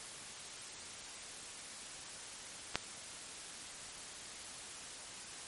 clicks, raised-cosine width 0.2 ms, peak -28 / -13 dBFS, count 2, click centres 2.745 / 2.756 s, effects white hiss -48 dBFS RMS until 5.47 s + MP3 48 kbps

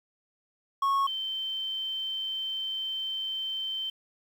triangle / sine tone pair in turn, 1100 / 3101 Hz, C#6 / G7, -14 / -19 cents, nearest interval octave + tritone, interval 1795 cents, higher second, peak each -21 / -30 dBFS, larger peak first, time 0.82-1.07 / 1.07-3.9 s, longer second, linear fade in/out 5 ms, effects 9-bit

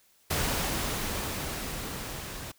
pink noise with level ramp, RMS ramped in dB -28 to -40 dBFS, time 0.3-2.52 s, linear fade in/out 10 ms, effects white hiss -64 dBFS RMS until 2.58 s

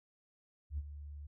sine tone with ADSR envelope, 72.9 Hz, D2, 12 cents flat, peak -32 dBFS, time 0.7-1.27 s, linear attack 81 ms, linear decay 38 ms, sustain -12 dB, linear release 8 ms, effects tanh soft clip ceiling -30 dBFS

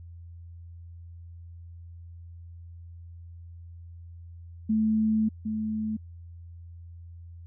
sine tone pair in turn, 218.1 / 216.8 Hz, A3 / A3, -15 / -25 cents, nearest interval unison, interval 10 cents, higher first, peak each -21 / -27 dBFS, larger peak first, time 4.69-5.29 / 5.45-5.97 s, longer first, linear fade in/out 10 ms, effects added 85 Hz sine -42 dBFS peak until 7.46 s

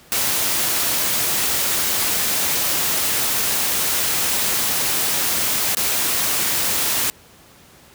white noise with dropouts, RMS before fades -20 dBFS, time 0.12-7.1 s, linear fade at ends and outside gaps 0 ms, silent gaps 5.749-5.77 s, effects pink hiss -48 dBFS RMS until 7.94 s + high-pass 60 Hz 12 dB/octave

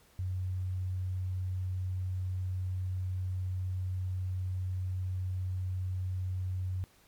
sine tone, 92.5 Hz, F#2, in tune, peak -31 dBFS, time 0.19-6.84 s, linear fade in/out 0 ms, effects pink hiss -63 dBFS RMS until 7.07 s + MP3 96 kbps

